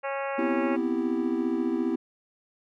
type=harmonic tone; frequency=275.1 Hz; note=C#4; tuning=13 cents flat; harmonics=2 / 3 / 4 / 5 / 6 / 7 / 8 / 9 / 10; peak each=-31 / -35 / -37 / -39 / -41 / -42 / -43 / -44 / -45 dBFS; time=0.03-0.77 s; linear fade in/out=20 ms
type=chord; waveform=triangle; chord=C major seventh; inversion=third; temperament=equal; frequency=246.9 / 261.6 / 329.6 / 392 Hz; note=B3 / C4 / E4 / G4; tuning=0 / 0 / 0 / 0 cents; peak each=-28 / -29 / -26 / -31 dBFS; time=0.38-1.96 s; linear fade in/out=10 ms
effects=none